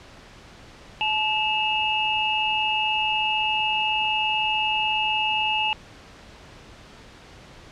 sine tone cluster, 863 / 2639 / 2847 Hz, A5 / E7 / F7, -34 / +1 / +33 cents, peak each -25 dBFS, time 1.01-5.73 s, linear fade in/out 0 ms, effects pink hiss -46 dBFS RMS until 7.71 s + low-pass 5000 Hz 12 dB/octave

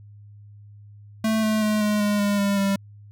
square tone with pitch steps, 220 / 216.6 / 213.2 / 209.9 / 206.7 / 203.5 / 200.3 / 197.25 Hz, A3 / A3 / G#3 / G#3 / G#3 / G#3 / G3 / G3, 0 / -27 / +46 / +19 / -8 / -35 / +38 / +11 cents, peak -20 dBFS, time 1.24-2.76 s, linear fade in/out 5 ms, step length 190 ms, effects added 103 Hz sine -43 dBFS peak until 3.11 s

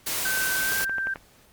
white noise, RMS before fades -28 dBFS, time 0.06-0.85 s, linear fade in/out 10 ms
sine tone with pitch glide, 1537 to 1570.2 Hz, G6 to G6, -35 to +2 cents, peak -25 dBFS, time 0.25-1.14 s, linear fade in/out 5 ms, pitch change +37 cents, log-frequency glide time 0.61-0.73 s
click train, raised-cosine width 0.5 ms, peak -20 dBFS, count 6, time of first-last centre 0.72-1.159 s, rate 11.4 Hz
effects pink hiss -56 dBFS RMS until 1.52 s + Opus 48 kbps

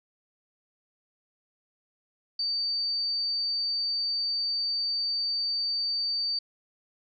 sine tone, 4605 Hz, D8, 35 cents flat, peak -26 dBFS, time 2.39-6.39 s, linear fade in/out 5 ms, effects none

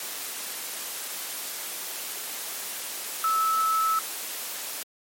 sine tone in noise, 1305 Hz, E6, 18 cents flat, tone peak -21 dBFS, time 3.24-3.99 s, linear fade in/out 2 ms, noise white, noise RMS -34 dBFS, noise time 0-4.83 s, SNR +10 dB, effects high-pass 300 Hz 12 dB/octave + MP3 64 kbps

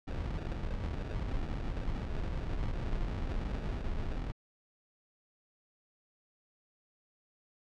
brown noise with sample-and-hold, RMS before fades -35 dBFS, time 0.07-4.32 s, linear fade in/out 10 ms, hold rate 1050 Hz, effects low-pass 4000 Hz 12 dB/octave

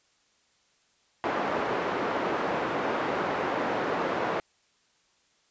pink band-pass noise, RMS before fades -29 dBFS, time 1.24-4.4 s, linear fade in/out 0 ms, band 340 to 1400 Hz, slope 12 dB/octave, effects white hiss -67 dBFS RMS until 5.5 s + resampled to 16000 Hz

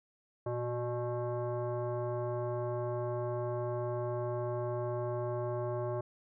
sine tone with frequency modulation, 118.1 Hz, A#2, 23 cents sharp, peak -32 dBFS, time 0.46-6.01 s, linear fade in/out 5 ms, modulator 486 Hz, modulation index 1.4, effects none

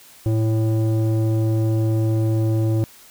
square tone with low-pass filter, 110.6 Hz, A2, 9 cents sharp, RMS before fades -19 dBFS, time 0.26-2.84 s, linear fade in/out 0 ms, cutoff 440 Hz, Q 1.4, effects white hiss -47 dBFS RMS until 3.1 s

